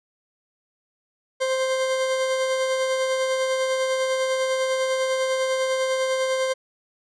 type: tone with tremolo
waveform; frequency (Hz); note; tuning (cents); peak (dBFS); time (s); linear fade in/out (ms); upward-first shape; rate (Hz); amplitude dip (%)
40% pulse; 523.3; C5; 0; -19; 1.4-6.54; 20; sine; 10; 30
effects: resampled to 22050 Hz